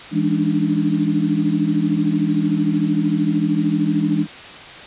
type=tone cluster; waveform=sine; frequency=165.1 / 205.3 / 288.8 / 302 Hz; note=E3 / G#3 / D4 / D4; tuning=+3 / -20 / -29 / +48 cents; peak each=-21 dBFS; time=0.11-4.27 s; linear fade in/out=50 ms; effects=white hiss -36 dBFS RMS until 4.86 s + resampled to 8000 Hz